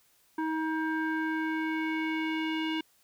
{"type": "tone with low-pass filter sweep", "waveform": "square", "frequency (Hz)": 317.1, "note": "D#4", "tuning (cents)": 33, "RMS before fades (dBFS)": -31, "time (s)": [0.38, 2.81], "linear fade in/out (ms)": 5, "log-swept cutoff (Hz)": [1300, 2900], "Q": 3.5, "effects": ["white hiss -66 dBFS RMS until 3.03 s"]}